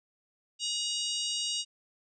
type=harmonic tone with a mistuned harmonic; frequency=942 Hz; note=A#5; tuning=18 cents sharp; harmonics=3 / 4 / 5 / 6 / 7 / 8 / 9; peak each=-34 / -36 / -38 / -40 / -41 / -42 / -43 dBFS; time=0.59-1.65 s; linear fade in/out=50 ms; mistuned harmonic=3; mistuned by=+33 cents; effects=none